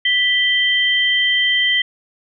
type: tone pair together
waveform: sine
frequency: 1975.5 / 3132 Hz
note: B6 / G7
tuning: 0 / -2 cents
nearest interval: minor sixth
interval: 798 cents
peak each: -16 dBFS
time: 0.05-1.82 s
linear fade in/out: 5 ms
effects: none